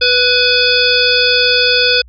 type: harmonic tone with a mistuned harmonic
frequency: 493.9 Hz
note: B4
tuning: in tune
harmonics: 1 / 3 / 5 / 7 / 9 / 10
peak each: -16 / -16 / -16 / -16 / -16 / -16 dBFS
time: 0.01-2.02 s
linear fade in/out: 10 ms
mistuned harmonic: 5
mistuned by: +38 cents
effects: added 60 Hz sine -37 dBFS peak until 2.08 s